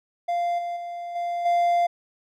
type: tone with level steps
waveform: triangle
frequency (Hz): 695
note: F5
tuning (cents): -9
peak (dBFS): -20 / -25 / -29 / -23 / -16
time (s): 0.28-1.87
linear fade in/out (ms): 10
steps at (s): 0.58 / 0.76 / 1.15 / 1.45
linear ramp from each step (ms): 10
effects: none